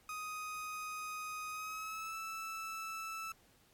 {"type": "tone with pitch glide", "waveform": "30% pulse", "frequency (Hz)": [1250, 1317.5], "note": ["D#6", "E6"], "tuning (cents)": [8, -1], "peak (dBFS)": -38, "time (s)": [0.09, 3.32], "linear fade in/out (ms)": 2, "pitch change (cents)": 91, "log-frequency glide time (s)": [1.51, 2.16], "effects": ["pink hiss -68 dBFS RMS until 3.73 s", "AAC 64 kbps"]}